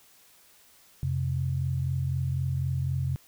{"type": "tone pair together", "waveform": "sine", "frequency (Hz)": [89, 132.96], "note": ["F2", "C3"], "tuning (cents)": [33, 28], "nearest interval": "perfect fifth", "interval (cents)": 695, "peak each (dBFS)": [-30, -27], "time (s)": [1.03, 3.16], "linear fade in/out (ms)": 0, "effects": ["white hiss -58 dBFS RMS until 3.27 s"]}